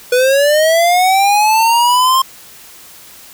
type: linear sweep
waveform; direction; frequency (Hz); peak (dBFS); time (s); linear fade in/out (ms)
square; up; 487.9 to 1064; -9; 0.12-2.22; 5
effects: white hiss -38 dBFS RMS until 3.33 s